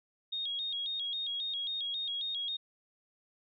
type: tone with vibrato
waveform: sine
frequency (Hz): 3497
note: A7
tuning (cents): -11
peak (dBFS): -33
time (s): 0.32-2.57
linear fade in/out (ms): 10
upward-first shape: square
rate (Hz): 3.7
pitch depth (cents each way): 99
effects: none